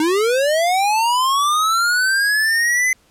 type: linear sweep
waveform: square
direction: up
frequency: 301.8 to 2046 Hz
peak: -15 dBFS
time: 0-2.93 s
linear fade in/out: 2 ms
effects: pink hiss -56 dBFS RMS until 3.1 s + low-pass 12000 Hz 12 dB/octave